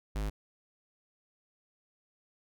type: tone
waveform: square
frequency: 51.8 Hz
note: G#1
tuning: 4 cents flat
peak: -32 dBFS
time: 0.15-0.3 s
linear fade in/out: 10 ms
effects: none